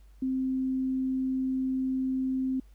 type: tone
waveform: sine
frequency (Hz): 261.6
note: C4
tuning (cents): 0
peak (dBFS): -26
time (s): 0.22-2.6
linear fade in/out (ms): 5
effects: added 50 Hz sine -51 dBFS peak until 2.74 s + pink hiss -69 dBFS RMS until 2.74 s